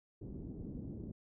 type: low-pass noise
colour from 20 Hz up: white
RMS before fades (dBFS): -45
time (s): 0.21-1.12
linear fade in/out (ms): 10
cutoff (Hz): 310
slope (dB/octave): 24
effects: none